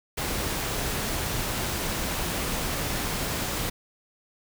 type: noise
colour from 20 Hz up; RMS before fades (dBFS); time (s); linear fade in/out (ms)
pink; -29; 0.17-3.7; 10
effects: none